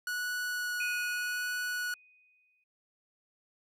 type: tone with vibrato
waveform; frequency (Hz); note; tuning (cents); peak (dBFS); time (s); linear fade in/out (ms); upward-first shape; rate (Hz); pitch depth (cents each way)
45% pulse; 1466; F#6; -16; -32; 0.07-1.94; 2; sine; 0.83; 9
type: tone with exponential decay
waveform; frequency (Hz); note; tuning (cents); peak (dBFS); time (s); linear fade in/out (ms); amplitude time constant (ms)
sine; 2493; D#7; +3; -32; 0.8-2.64; 5; 400
effects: none